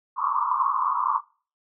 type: band-pass noise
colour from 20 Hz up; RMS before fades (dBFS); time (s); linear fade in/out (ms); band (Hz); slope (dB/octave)
pink; -24; 0.16-1.21; 50; 960 to 1200; 96
effects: noise-tail reverb RT60 0.4 s tail -23 dB re dry